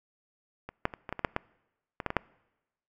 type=clicks; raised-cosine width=0.5 ms; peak=-24 / -10 / -24 / -22 / -17 / -20 / -9 / -12 / -19 / -14 / -16 / -8 dBFS; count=12; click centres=0.69 / 0.854 / 0.938 / 1.092 / 1.126 / 1.193 / 1.248 / 1.364 / 2.002 / 2.063 / 2.104 / 2.167 s; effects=noise-tail reverb RT60 1.0 s tail -25 dB re dry